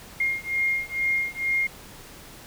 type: beating tone pair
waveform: sine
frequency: 2129 / 2131.2 Hz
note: C7 / C7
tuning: +30 / +31 cents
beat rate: 2.2 Hz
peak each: -26 dBFS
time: 0.2-1.67 s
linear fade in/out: 5 ms
effects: pink hiss -45 dBFS RMS until 2.46 s